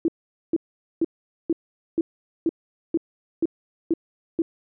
sine tone bursts, 330 Hz, E4, 2 cents sharp, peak -17 dBFS, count 10, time 0.05-4.42 s, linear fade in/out 2 ms, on 32 ms, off 450 ms, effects none

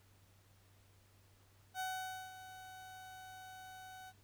30% pulse tone with ADSR envelope, 750 Hz, F#5, 23 cents sharp, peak -35 dBFS, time 1.74-4.13 s, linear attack 59 ms, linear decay 510 ms, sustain -13 dB, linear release 46 ms, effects added 97 Hz sine -66 dBFS peak until 4.23 s + pink hiss -70 dBFS RMS until 4.23 s

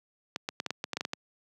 clicks, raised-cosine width 0.2 ms, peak -14 dBFS, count 11, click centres 0.361 / 0.489 / 0.601 / 0.663 / 0.706 / 0.841 / 0.933 / 0.97 / 1.009 / 1.051 / 1.134 s, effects high-pass 150 Hz 12 dB/octave

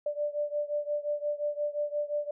sine beating tone pair, 587.3 / 593 Hz, D5 / D5, 0 / +17 cents, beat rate 5.7 Hz, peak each -31 / -33 dBFS, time 0.06-2.31 s, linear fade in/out 5 ms, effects none

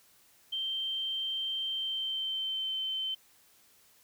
sine tone with pitch glide, 3136 to 3086 Hz, G7 to G7, 0 to -28 cents, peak -31 dBFS, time 0.52-3.15 s, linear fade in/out 10 ms, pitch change -28 cents, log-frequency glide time 1.67-2.76 s, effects white hiss -63 dBFS RMS until 4.03 s

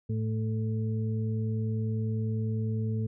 harmonic tone, 110 Hz, A2, in tune, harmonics 1 / 2 / 4, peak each -28 / -34 / -40 dBFS, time 0.09-3.07 s, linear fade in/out 10 ms, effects none

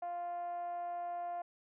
10% pulse tone with band-pass filter, 349.2 Hz, F4, in tune, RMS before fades -40 dBFS, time 0.02-1.42 s, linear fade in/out 5 ms, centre 730 Hz, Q 10, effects resampled to 8000 Hz

